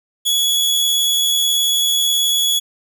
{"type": "tone with amplitude modulation", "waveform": "sawtooth", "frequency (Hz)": 3377, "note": "G#7", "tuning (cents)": 28, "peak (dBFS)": -10, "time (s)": [0.25, 2.6], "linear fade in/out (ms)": 20, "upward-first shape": "sine", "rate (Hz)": 78.4, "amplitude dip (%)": 25, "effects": []}